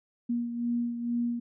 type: beating tone pair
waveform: sine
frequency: 237.5 / 239.7 Hz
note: A#3 / A#3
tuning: +33 / +48 cents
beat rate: 2.2 Hz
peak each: -28 / -36 dBFS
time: 0.29-1.4 s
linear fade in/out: 10 ms
effects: none